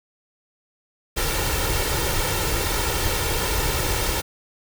pink noise with comb filter, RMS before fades -23 dBFS, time 1.16-4.22 s, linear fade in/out 20 ms, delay 2.2 ms, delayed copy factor +0.6, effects none

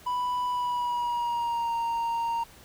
triangle tone with pitch glide, 989 to 928.1 Hz, B5 to A#5, +2 to -8 cents, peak -24 dBFS, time 0.06-2.44 s, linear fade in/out 10 ms, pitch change -110 cents, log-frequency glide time 0.49-1.74 s, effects pink hiss -52 dBFS RMS until 2.64 s

